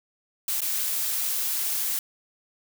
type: noise with dropouts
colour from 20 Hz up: blue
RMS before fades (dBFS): -27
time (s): 0.48-1.99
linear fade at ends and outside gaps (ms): 2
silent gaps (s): 0.606-0.617
effects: none